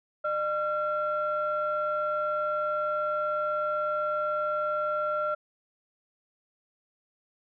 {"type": "tone pair together", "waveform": "sine", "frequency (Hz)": [604.5, 1368], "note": ["D5", "F6"], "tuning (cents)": [50, -36], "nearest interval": "octave + major second", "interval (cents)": 1414, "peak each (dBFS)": -28, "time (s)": [0.24, 5.35], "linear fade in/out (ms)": 10, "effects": ["tanh soft clip ceiling -19 dBFS"]}